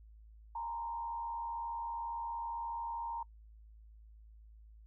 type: tone with frequency modulation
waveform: sine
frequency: 929 Hz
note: A#5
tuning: 6 cents flat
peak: -37 dBFS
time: 0.55-3.23 s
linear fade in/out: 5 ms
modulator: 84.8 Hz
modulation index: 0.55
effects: noise-tail reverb RT60 0.1 s tail -25 dB re dry + added 54 Hz sine -54 dBFS peak until 4.86 s

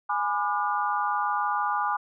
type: chord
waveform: sine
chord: G# diminished seventh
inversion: none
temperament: just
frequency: 830.6 / 996.7 / 1196.1 / 1435.3 Hz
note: G#5 / B5 / D6 / F6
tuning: 0 / +16 / +31 / +47 cents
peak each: -28 / -30 / -28 / -33 dBFS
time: 0.09-1.97 s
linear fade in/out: 10 ms
effects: none

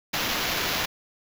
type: noise with sample-and-hold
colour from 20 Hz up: blue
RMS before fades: -27 dBFS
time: 0.13-0.86 s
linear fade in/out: 10 ms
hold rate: 8820 Hz
effects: none

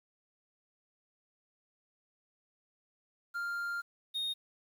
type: tone pair in turn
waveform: triangle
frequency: 1396.9 / 3708 Hz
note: F6 / A#7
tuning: 0 / -10 cents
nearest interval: octave + perfect fourth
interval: 1690 cents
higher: second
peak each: -32 / -31 dBFS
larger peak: second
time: 3.34-3.82 / 4.14-4.34 s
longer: first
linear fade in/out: 20 ms
effects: 10-bit

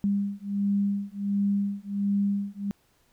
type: beating tone pair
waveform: sine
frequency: 200 / 201.4 Hz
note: G3 / G3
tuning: +35 / +47 cents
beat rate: 1.4 Hz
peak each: -27 / -27 dBFS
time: 0.04-2.71 s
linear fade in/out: 0 ms
effects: pink hiss -66 dBFS RMS until 3.12 s

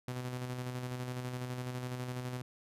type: tone with tremolo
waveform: sawtooth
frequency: 125.4 Hz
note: B2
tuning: 27 cents sharp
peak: -32 dBFS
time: 0.08-2.42 s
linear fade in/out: 2 ms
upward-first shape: square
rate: 12 Hz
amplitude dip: 35%
effects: resampled to 32000 Hz

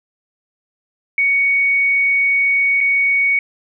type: tone with dropouts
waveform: sine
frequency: 2233 Hz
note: C#7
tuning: 12 cents sharp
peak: -12 dBFS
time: 1.18-3.39 s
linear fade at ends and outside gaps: 2 ms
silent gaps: 2.806-2.81 s
effects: none

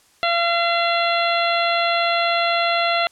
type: harmonic tone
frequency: 683 Hz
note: F5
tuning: 39 cents flat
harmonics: 1 / 2 / 3 / 4 / 5 / 6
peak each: -20 / -23 / -25 / -26 / -27 / -28 dBFS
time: 0.23-3.07 s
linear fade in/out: 0 ms
effects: white hiss -56 dBFS RMS until 3.11 s + low-pass 10000 Hz 12 dB/octave

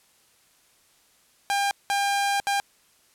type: tone bursts at uneven times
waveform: sawtooth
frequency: 801 Hz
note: G5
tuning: 37 cents sharp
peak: -18 dBFS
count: 3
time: 1.5-1.71 / 1.9-2.4 / 2.47-2.6 s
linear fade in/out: 0 ms
effects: white hiss -61 dBFS RMS until 3.14 s + low-pass 12000 Hz 12 dB/octave

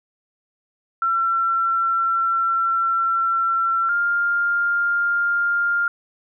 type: tone pair in turn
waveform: sine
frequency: 1353 / 1401.9 Hz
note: E6 / F6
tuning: +45 / +6 cents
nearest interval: minor second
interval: 61 cents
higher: second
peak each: -17 dBFS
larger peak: neither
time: 1.02-3.89 / 3.89-5.88 s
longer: first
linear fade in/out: 2 ms
effects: none

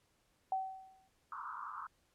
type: tone with exponential decay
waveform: sine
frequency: 762 Hz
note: G5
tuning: 49 cents flat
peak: -30 dBFS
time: 0.52-1.08 s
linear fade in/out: 2 ms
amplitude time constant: 120 ms
type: band-pass noise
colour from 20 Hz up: white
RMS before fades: -45 dBFS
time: 1.32-1.87 s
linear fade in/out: 2 ms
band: 940 to 1400 Hz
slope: 96 dB/octave
effects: pink hiss -75 dBFS RMS until 2.14 s + low-pass 12000 Hz 12 dB/octave

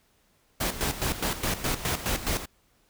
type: noise with tremolo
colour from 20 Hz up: pink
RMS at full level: -27 dBFS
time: 0.6-2.46 s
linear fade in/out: 10 ms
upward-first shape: square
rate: 4.8 Hz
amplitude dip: 70%
effects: pink hiss -66 dBFS RMS until 2.89 s

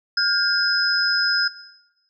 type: tone cluster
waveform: sine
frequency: 1422 / 1597 / 5080 Hz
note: F6 / G6 / D#8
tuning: +31 / +32 / +35 cents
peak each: -23 / -25 / -18 dBFS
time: 0.17-1.48 s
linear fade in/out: 5 ms
effects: noise-tail reverb RT60 1.0 s tail -18 dB re dry

